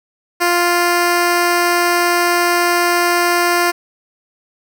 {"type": "tone", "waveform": "10% pulse", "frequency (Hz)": 349.2, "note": "F4", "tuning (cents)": 0, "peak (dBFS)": -4, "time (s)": [0.4, 3.72], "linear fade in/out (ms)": 20, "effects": []}